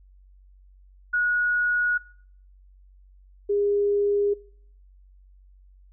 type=tone pair in turn; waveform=sine; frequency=1455 / 407.2 Hz; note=F#6 / G#4; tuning=-29 / -34 cents; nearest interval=octave + minor seventh; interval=2205 cents; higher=first; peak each=-20 dBFS; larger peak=neither; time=1.13-1.98 / 3.49-4.34 s; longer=neither; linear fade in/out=10 ms; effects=noise-tail reverb RT60 0.6 s tail -23 dB re dry + added 47 Hz sine -50 dBFS peak until 5.92 s